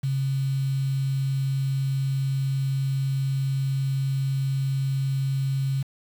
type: tone with quantisation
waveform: sine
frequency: 135.2 Hz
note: C#3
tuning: 43 cents flat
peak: -22 dBFS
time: 0.03-5.83 s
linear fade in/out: 10 ms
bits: 7
effects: none